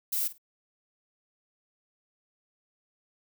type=noise with echo; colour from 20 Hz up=violet; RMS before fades=-29 dBFS; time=0.12-0.28 s; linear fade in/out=10 ms; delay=51 ms; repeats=2; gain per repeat=-15 dB; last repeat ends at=0.382 s; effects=none